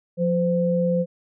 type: tone pair together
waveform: sine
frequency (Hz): 176.8 / 514.1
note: F3 / C5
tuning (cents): +22 / -31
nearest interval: octave + tritone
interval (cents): 1847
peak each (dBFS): -21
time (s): 0.17-1.06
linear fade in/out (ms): 50
effects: none